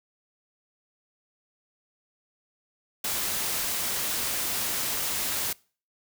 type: noise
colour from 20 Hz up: white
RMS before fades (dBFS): -29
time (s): 3.04-5.53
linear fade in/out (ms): 5
effects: noise-tail reverb RT60 0.4 s tail -24 dB re dry